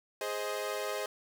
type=chord; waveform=sawtooth; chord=Ab major; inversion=none; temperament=equal with one note detuned; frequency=415.3 / 523.3 / 625.5 Hz; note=Ab4 / C5 / Eb5; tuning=0 / 0 / +9 cents; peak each=-34 dBFS; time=0.21-1.06 s; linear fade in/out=2 ms; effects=none